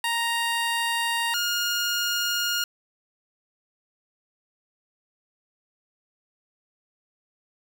15% pulse tone pair in turn, 932.3 / 1422.2 Hz, A#5 / F6, 0 / +31 cents, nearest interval perfect fifth, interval 731 cents, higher second, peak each -17 dBFS, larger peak neither, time 0.04-1.34 / 1.34-2.64 s, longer neither, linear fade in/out 2 ms, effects none

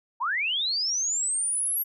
sine linear sweep, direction up, 866 to 11780 Hz, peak -24 dBFS, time 0.2-1.84 s, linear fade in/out 20 ms, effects none

